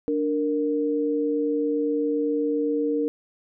sine tone pair together, 293.7 / 463.8 Hz, D4 / A#4, 0 / -9 cents, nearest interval minor sixth, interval 791 cents, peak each -24 dBFS, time 0.08-3.08 s, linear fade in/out 0 ms, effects none

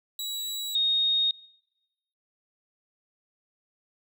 sawtooth / sine tone pair in turn, 3899 / 3720 Hz, B7 / A#7, -23 / -4 cents, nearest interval minor second, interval 81 cents, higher first, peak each -28 / -21 dBFS, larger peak second, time 0.19-0.75 / 0.75-1.31 s, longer neither, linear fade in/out 2 ms, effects noise-tail reverb RT60 1.0 s tail -25 dB re dry

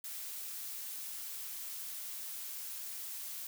blue noise, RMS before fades -43 dBFS, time 0.04-3.47 s, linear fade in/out 2 ms, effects none

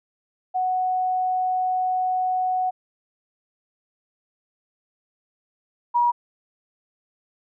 sine tone pair in turn, 740 / 959.7 Hz, F#5 / B5, 0 / -50 cents, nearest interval perfect fourth, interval 450 cents, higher second, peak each -20 / -16 dBFS, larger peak second, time 0.54-2.71 / 5.94-6.12 s, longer first, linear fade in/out 20 ms, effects none

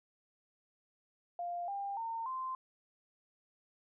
sine tone with pitch steps, 698.5 / 797.7 / 911.1 / 1040.5 Hz, F5 / G5 / A#5 / C6, 0 / +30 / -40 / -10 cents, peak -36 dBFS, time 1.39-2.55 s, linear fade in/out 2 ms, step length 290 ms, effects none

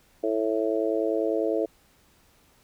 harmonic tone, 110 Hz, A2, in tune, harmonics 3 / 4 / 5 / 6, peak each -28 / -27 / -29 / -30 dBFS, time 0.23-1.66 s, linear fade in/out 10 ms, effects pink hiss -61 dBFS RMS until 2.63 s

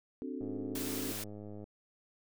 sine chord, D dominant seventh, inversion third, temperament equal, 261.6 / 293.7 / 370 / 440 Hz, C4 / D4 / F#4 / A4, 0 / 0 / 0 / 0 cents, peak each -40 / -42 / -45 / -46 dBFS, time 0.22-1.12 s, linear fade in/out 0 ms
click train, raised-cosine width 2 ms, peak -34 dBFS, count 129, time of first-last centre 0.41-1.641 s, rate 104 Hz
white high-pass noise, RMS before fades -41 dBFS, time 0.75-1.24 s, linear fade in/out 5 ms, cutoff 480 Hz, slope 48 dB/octave
effects none

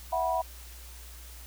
sine chord, E suspended second, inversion none, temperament equal with one note detuned, 659.3 / 740 / 977 Hz, E5 / F#5 / B5, 0 / 0 / -19 cents, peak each -30 dBFS, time 0.12-0.42 s, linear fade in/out 10 ms, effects added 60 Hz sine -45 dBFS peak until 1.46 s + white hiss -50 dBFS RMS until 1.46 s

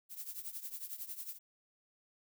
violet noise with tremolo, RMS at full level -41 dBFS, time 0.09-1.39 s, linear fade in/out 50 ms, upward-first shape triangle, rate 11 Hz, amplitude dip 85%, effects none

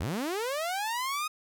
sawtooth linear sweep, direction up, 61.74 to 1262 Hz, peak -26 dBFS, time 0-1.28 s, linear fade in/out 10 ms, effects none

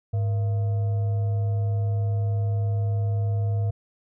sine tone with frequency modulation, 103.83 Hz, G#2, in tune, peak -21 dBFS, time 0.13-3.71 s, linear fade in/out 10 ms, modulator 577 Hz, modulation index 0.23, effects none

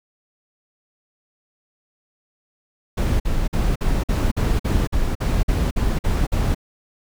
brown noise bursts, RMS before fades -19 dBFS, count 13, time 2.97-6.548 s, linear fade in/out 10 ms, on 230 ms, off 49 ms, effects none

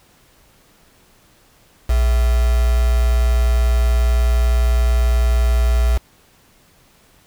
sine tone with quantisation, 59.7 Hz, A#1, 42 cents sharp, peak -12 dBFS, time 1.89-5.98 s, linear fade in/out 10 ms, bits 4, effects pink hiss -53 dBFS RMS until 7.26 s

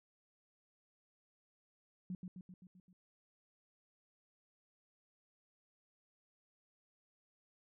sine tone with echo, 182.7 Hz, F#3, 22 cents flat, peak -39 dBFS, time 2.1-2.15 s, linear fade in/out 2 ms, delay 130 ms, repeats 6, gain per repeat -4 dB, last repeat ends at 2.93 s, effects none

